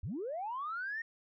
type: linear sweep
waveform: sine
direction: up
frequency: 61.74 to 1864.7 Hz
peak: -35 dBFS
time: 0.03-1.02 s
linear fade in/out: 5 ms
effects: tanh soft clip ceiling -31 dBFS